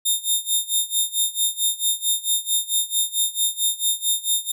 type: tone with tremolo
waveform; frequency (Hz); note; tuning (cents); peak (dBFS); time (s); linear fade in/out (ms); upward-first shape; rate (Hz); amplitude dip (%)
10% pulse; 3652; A#7; -36; -9; 0.05-4.52; 10; sine; 4.5; 90
effects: none

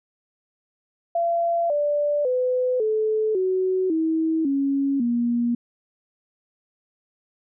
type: tone with pitch steps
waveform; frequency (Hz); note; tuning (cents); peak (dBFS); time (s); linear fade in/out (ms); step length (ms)
sine; 681 / 586 / 504.3 / 434 / 373.5 / 321.4 / 276.6 / 238; F5 / D5 / B4 / A4 / F#4 / E4 / C#4 / A#3; -44 / -4 / +36 / -24 / +16 / -44 / -4 / +36; -19; 1.15-5.55; 5; 550
effects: none

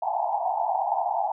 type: band-pass noise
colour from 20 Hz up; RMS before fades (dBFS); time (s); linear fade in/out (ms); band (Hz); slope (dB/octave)
pink; -26; 0.02-1.32; 5; 680 to 920; 96
effects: none

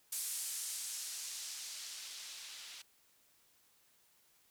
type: noise with low-pass filter sweep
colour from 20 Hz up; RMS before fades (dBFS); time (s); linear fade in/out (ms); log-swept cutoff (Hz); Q
violet; -44; 0.12-2.82; 5; 10000 to 3500; 1
effects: white hiss -70 dBFS RMS until 4.5 s

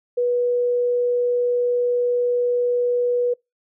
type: tone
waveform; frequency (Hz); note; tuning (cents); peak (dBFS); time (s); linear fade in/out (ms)
sine; 487.6; B4; -22; -17; 0.17-3.34; 10
effects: noise-tail reverb RT60 0.2 s tail -26 dB re dry

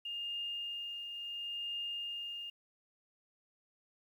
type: tone with tremolo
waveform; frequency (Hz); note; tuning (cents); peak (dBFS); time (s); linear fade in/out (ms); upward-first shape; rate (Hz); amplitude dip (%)
sine; 2822; F7; +17; -36; 0.05-2.5; 5; triangle; 0.72; 45
effects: 11-bit

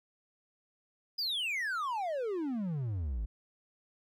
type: exponential sweep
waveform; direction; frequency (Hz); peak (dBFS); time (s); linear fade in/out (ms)
triangle; down; 5040 to 48.87; -30; 1.18-3.26; 10
effects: none

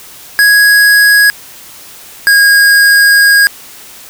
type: tone pair in turn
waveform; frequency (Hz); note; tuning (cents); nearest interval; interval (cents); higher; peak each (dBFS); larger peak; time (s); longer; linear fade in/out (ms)
square; 1661.2 / 1635.5; G#6 / G#6; 0 / -27; unison; 27; first; -4; neither; 0.39-1.3 / 2.27-3.47; second; 0
effects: white hiss -33 dBFS RMS until 4.09 s

